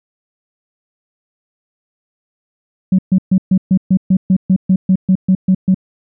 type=tone bursts; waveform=sine; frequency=187.5 Hz; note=F#3; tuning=23 cents sharp; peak=-6 dBFS; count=15; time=2.92-5.745 s; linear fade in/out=5 ms; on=67 ms; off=130 ms; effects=tanh soft clip ceiling -3 dBFS